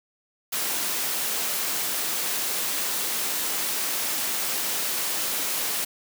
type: noise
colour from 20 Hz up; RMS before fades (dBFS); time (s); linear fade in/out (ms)
white; -27; 0.52-5.85; 10
effects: high-pass 200 Hz 12 dB/octave